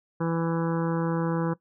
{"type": "harmonic tone", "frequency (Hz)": 165.9, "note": "E3", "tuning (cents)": 11, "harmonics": [1, 2, 3, 5, 6, 7, 8, 9, 10], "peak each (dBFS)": [-26, -30, -31, -39, -38, -41, -41, -42, -47], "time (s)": [0.2, 1.54], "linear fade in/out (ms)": 10, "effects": ["noise-tail reverb RT60 0.1 s tail -18 dB re dry"]}